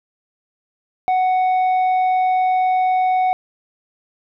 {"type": "tone with tanh clipping", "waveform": "triangle", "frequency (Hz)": 742, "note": "F#5", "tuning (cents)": 5, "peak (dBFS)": -15, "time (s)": [1.08, 3.33], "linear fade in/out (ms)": 0, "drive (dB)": 9, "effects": []}